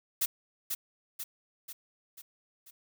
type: noise with echo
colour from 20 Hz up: blue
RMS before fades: -28 dBFS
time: 0.21-0.26 s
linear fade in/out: 10 ms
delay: 490 ms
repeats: 5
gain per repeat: -5 dB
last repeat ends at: 2.71 s
effects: none